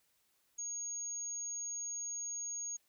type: tone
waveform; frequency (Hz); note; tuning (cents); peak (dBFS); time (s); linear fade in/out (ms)
sine; 6600; G#8; -12; -38; 0.58-2.77; 10
effects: white hiss -75 dBFS RMS until 2.88 s